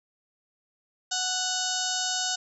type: harmonic tone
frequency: 740 Hz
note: F#5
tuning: in tune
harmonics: 1 / 2 / 4 / 5 / 6 / 7 / 8 / 9 / 10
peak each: -35 / -35 / -35 / -35 / -35 / -35 / -35 / -35 / -35 dBFS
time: 1.11-2.36 s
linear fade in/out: 10 ms
effects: none